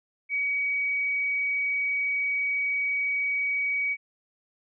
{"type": "tone", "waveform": "sine", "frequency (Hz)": 2263, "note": "C#7", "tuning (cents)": 35, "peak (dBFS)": -24, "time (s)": [0.29, 3.97], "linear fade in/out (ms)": 50, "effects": []}